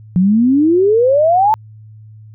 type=exponential sweep; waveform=sine; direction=up; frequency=174.61 to 894 Hz; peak=-8 dBFS; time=0.16-1.54 s; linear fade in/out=0 ms; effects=added 108 Hz sine -35 dBFS peak until 2.34 s